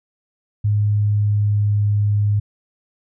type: tone with pitch glide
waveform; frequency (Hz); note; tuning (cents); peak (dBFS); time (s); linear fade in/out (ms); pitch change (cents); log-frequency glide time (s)
sine; 104.2 to 103.42; G#2 to G#2; +6 to -7; -14; 0.64-2.4; 10; -13; 0.8-1.84
effects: none